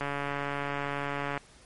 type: click train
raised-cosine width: 0.5 ms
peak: -17 dBFS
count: 195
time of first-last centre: 0.01-1.376 s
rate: 142 Hz
effects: pink hiss -56 dBFS RMS until 1.65 s + MP3 48 kbps